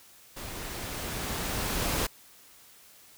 pink noise with level ramp, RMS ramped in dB -40 to -28 dBFS, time 0.36-2.07 s, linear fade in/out 10 ms, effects white hiss -55 dBFS RMS until 3.17 s

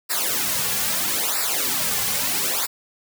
white noise with flanger, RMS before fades -23 dBFS, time 0.09-2.67 s, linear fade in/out 20 ms, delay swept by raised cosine 0.31 to 3.21 ms, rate 0.77 Hz, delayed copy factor -0.9, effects none

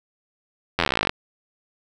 slowing click train, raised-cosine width 0.3 ms, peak -3 dBFS, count 20, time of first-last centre 0.79-1.094 s, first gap 11 ms, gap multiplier 1.04, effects none

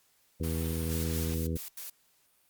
harmonic tone, 81.4 Hz, E2, 21 cents flat, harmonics 1 / 2 / 3 / 4 / 5 / 6, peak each -32 / -35 / -38 / -41 / -42 / -42 dBFS, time 0.4-1.57 s, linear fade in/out 5 ms
white high-pass noise, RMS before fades -41 dBFS, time 0.43-1.35 s, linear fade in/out 10 ms, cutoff 330 Hz, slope 12 dB/octave
blue noise bursts, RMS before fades -41 dBFS, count 5, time 0.91-1.9 s, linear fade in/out 5 ms, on 130 ms, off 85 ms
effects white hiss -68 dBFS RMS until 2.49 s + Opus 48 kbps

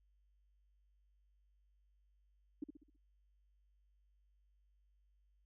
sine tone with echo, 293.7 Hz, D4, in tune, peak -38 dBFS, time 2.62-2.64 s, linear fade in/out 5 ms, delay 65 ms, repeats 5, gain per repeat -7 dB, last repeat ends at 2.965 s, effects added 50 Hz sine -70 dBFS peak until 5.45 s

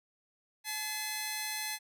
10% pulse tone pair together, 857.9 / 2044 Hz, A5 / C7, -44 / -41 cents, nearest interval octave + minor third, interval 1503 cents, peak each -30 / -28 dBFS, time 0.64-1.79 s, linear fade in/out 50 ms, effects none

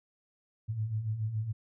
sine beating tone pair, 103.83 / 110.93 Hz, G#2 / A2, 0 / +15 cents, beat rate 7.1 Hz, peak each -38 / -31 dBFS, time 0.68-1.53 s, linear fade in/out 20 ms, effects none

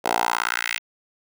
10% pulse tone with high-pass filter sweep, 58.27 Hz, A#1, in tune, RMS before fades -24 dBFS, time 0.04-0.79 s, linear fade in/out 20 ms, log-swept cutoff 570 to 2400 Hz, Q 2.7, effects none

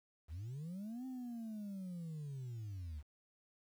sine linear two-way sweep, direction up then down, 69.3 to 262.4 to 69.3 Hz, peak -40 dBFS, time 0.28-3.03 s, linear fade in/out 50 ms, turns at 1.06 s, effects tanh soft clip ceiling -41 dBFS + 11-bit

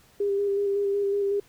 sine tone with vibrato, 401.1 Hz, G4, 40 cents sharp, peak -22 dBFS, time 0.2-1.4 s, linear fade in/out 5 ms, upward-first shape square, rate 5.4 Hz, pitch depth 17 cents each way, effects pink hiss -58 dBFS RMS until 1.48 s

